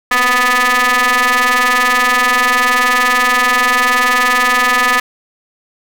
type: ring-modulated tone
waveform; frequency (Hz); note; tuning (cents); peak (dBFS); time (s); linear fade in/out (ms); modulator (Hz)
sawtooth; 246.6; B3; -2; -3; 0.11-5; 5; 1490
effects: none